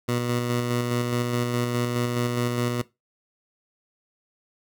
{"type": "tone with tremolo", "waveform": "15% pulse", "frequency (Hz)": 121.2, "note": "B2", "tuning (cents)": -32, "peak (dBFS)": -16, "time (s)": [0.08, 2.82], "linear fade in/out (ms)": 10, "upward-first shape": "square", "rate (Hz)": 4.8, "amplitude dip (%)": 30, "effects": ["noise-tail reverb RT60 0.2 s tail -18 dB re dry"]}